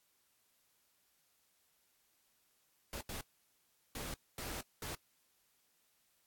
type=noise bursts at uneven times; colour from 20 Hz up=pink; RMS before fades=-43 dBFS; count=5; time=2.93-3.01 / 3.09-3.21 / 3.95-4.14 / 4.38-4.61 / 4.82-4.95 s; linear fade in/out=2 ms; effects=white hiss -75 dBFS RMS until 6.26 s + AAC 64 kbps